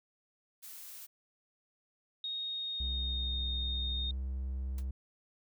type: noise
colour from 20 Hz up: blue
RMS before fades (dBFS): -48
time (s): 0.62-1.07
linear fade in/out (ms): 20
type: tone with pitch glide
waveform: sine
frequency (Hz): 3729 to 3686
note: A#7 to A#7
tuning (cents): 0 to -20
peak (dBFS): -35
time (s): 2.24-4.11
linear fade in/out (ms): 2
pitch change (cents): -20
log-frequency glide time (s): 2.35-3.35
type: tone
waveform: triangle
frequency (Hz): 65.41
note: C2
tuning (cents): 0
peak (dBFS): -32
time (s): 2.8-4.91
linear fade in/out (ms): 5
type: noise with exponential decay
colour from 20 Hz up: white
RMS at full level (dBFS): -47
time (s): 4.78-4.85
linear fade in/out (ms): 2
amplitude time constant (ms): 15
effects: none